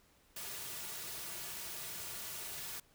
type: noise with comb filter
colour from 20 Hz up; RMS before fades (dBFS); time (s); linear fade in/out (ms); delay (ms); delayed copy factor
white; -44; 0.36-2.8; 5; 3.8; -0.6
effects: pink hiss -68 dBFS RMS until 2.94 s